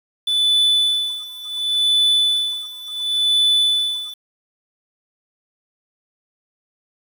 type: tone with tremolo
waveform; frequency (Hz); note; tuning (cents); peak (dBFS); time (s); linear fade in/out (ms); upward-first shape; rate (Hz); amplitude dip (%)
triangle; 3488; A7; -16; -11; 0.27-4.14; 5; sine; 0.7; 90
effects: 7-bit